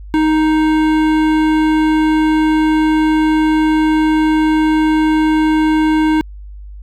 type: tone with hard clipping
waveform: sine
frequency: 311.7 Hz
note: D#4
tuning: 3 cents sharp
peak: -12 dBFS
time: 0.14-6.21 s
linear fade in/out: 0 ms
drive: 15 dB
effects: added 50 Hz sine -29 dBFS peak until 6.82 s